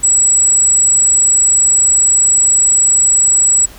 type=tone; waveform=sine; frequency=7810 Hz; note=B8; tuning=20 cents flat; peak=-7 dBFS; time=0.03-3.66 s; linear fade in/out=10 ms; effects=added 50 Hz sine -39 dBFS peak until 3.78 s + pink hiss -38 dBFS RMS until 3.78 s